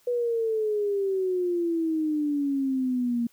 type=exponential sweep; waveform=sine; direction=down; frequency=492.1 to 233.1 Hz; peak=-23 dBFS; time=0.07-3.27 s; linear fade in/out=5 ms; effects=white hiss -62 dBFS RMS until 3.32 s